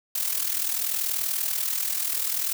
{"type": "noise with amplitude modulation", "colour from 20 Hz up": "blue", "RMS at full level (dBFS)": -24, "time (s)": [0.15, 2.53], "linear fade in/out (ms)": 5, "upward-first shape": "sine", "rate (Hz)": 40.6, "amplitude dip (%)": 65, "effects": []}